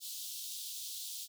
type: high-pass noise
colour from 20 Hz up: pink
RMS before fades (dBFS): -43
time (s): 0-1.28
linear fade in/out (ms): 50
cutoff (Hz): 3300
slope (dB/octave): 48
effects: none